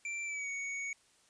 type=tone with pitch glide; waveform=square; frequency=2349 to 2231 Hz; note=D7 to C#7; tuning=0 to +11 cents; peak=-37 dBFS; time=0.05-0.93 s; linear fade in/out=2 ms; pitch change=-89 cents; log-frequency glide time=0.25-0.49 s; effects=white hiss -67 dBFS RMS until 1.29 s + resampled to 22050 Hz